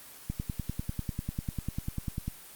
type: click train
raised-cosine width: 5 ms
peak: -19 dBFS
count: 21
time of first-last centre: 0.3-2.28 s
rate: 10.1 Hz
effects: white hiss -49 dBFS RMS until 2.55 s + Opus 24 kbps